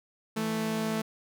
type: tone pair together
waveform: sawtooth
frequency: 164.81 / 220 Hz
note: E3 / A3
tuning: 0 / 0 cents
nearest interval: perfect fourth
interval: 500 cents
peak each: -32 / -25 dBFS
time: 0.36-1.02 s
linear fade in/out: 10 ms
effects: none

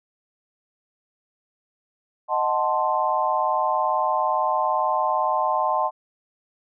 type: chord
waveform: sine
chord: D# diminished seventh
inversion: none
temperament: equal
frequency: 622.3 / 740 / 880 / 1046.5 Hz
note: D#5 / F#5 / A5 / C6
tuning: 0 / 0 / 0 / 0 cents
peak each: -26 / -26 / -24 / -24 dBFS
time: 2.28-5.91 s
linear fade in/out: 50 ms
effects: none

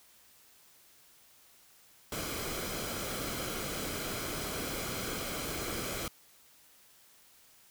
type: noise with comb filter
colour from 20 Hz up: pink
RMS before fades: -37 dBFS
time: 2.12-6.08 s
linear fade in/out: 2 ms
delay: 1.1 ms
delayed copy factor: -0.5
effects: white hiss -61 dBFS RMS until 7.7 s

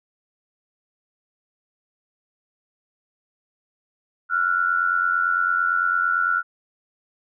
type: tone pair together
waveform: sine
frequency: 1364 / 1452.9 Hz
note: F6 / F#6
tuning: -41 / -32 cents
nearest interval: minor second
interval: 109 cents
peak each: -21 dBFS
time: 4.29-6.43 s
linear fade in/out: 50 ms
effects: none

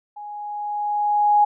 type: tone with level ramp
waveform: sine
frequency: 830.6 Hz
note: G#5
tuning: in tune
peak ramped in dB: -33 to -11 dBFS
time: 0.16-1.45 s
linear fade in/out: 10 ms
effects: none

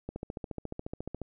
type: click train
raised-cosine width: 2 ms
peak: -23 dBFS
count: 17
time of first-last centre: 0.09-1.217 s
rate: 14.2 Hz
effects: none

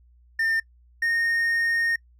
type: tone pair in turn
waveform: triangle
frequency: 1806 / 1846.1 Hz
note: A6 / A#6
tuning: +45 / -17 cents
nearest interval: unison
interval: 38 cents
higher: second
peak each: -19 dBFS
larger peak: neither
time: 0.39-0.6 / 1.02-1.96 s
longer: second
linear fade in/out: 5 ms
effects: noise-tail reverb RT60 0.1 s tail -25 dB re dry + added 60 Hz sine -53 dBFS peak until 2.19 s

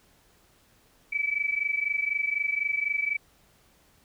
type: tone pair together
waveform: sine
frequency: 2287 / 2311 Hz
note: D7 / D7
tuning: -47 / -28 cents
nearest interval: unison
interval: 19 cents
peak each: -28 dBFS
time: 1.12-3.17 s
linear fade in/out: 10 ms
effects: pink hiss -62 dBFS RMS until 4.04 s

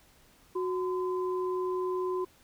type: tone pair together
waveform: sine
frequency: 367.6 / 1022 Hz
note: F#4 / C6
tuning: -11 / -41 cents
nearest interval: octave + tritone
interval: 1770 cents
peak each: -29 / -36 dBFS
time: 0.55-2.25 s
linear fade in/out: 10 ms
effects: pink hiss -61 dBFS RMS until 2.43 s

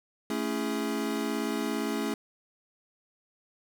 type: chord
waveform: square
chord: A major seventh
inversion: none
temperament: equal with one note detuned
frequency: 220 / 277.2 / 335.2 / 415.3 Hz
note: A3 / C#4 / E4 / G#4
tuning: 0 / 0 / +29 / 0 cents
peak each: -34 / -34 / -37 / -36 dBFS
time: 0.3-2.14 s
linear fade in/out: 2 ms
effects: none

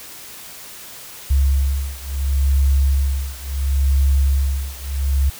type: beating tone pair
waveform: sine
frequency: 68.2 / 68.92 Hz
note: C#2 / C#2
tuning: -28 / -9 cents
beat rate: 0.72 Hz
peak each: -17 / -18 dBFS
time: 1.3-5.3 s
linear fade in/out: 10 ms
effects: white hiss -37 dBFS RMS until 5.39 s

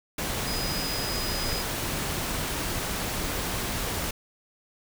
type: tone in noise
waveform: sine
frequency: 4978 Hz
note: D#8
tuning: in tune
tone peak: -33 dBFS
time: 0.47-1.62 s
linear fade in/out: 5 ms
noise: pink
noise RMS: -30 dBFS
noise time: 0.18-4.11 s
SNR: -6 dB
effects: none

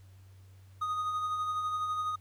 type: tone with tremolo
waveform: triangle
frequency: 1243 Hz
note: D#6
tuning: 2 cents flat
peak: -27 dBFS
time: 0.81-2.16 s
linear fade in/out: 10 ms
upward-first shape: sine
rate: 12 Hz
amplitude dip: 35%
effects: added 95 Hz sine -52 dBFS peak until 2.2 s + pink hiss -67 dBFS RMS until 2.2 s

